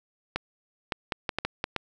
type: clicks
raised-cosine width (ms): 0.3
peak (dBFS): -11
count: 8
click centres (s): 0.36 / 0.922 / 1.122 / 1.292 / 1.386 / 1.45 / 1.641 / 1.763
effects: none